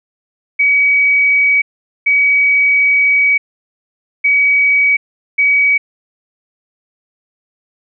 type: tone bursts at uneven times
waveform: sine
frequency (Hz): 2268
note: C#7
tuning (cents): +39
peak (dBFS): -8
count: 4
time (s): 0.59-1.62 / 2.06-3.38 / 4.24-4.97 / 5.38-5.78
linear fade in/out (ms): 10
effects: none